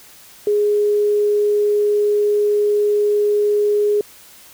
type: tone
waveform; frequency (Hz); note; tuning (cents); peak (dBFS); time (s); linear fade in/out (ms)
sine; 415.3; G#4; 0; -13; 0.47-4.01; 2
effects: white hiss -44 dBFS RMS until 4.53 s